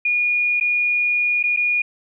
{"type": "tone with dropouts", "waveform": "sine", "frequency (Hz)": 2440, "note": "D#7", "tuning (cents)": -34, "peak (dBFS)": -16, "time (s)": [0.05, 1.82], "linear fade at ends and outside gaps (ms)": 5, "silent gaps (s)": [[0.6, 0.609], [1.429, 1.437], [1.564, 1.571]], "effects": []}